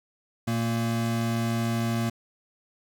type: tone pair together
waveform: square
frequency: 116.54 / 229.7 Hz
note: A#2 / A#3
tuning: 0 / -25 cents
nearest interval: octave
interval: 1175 cents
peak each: -28 dBFS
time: 0.47-2.1 s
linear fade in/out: 10 ms
effects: none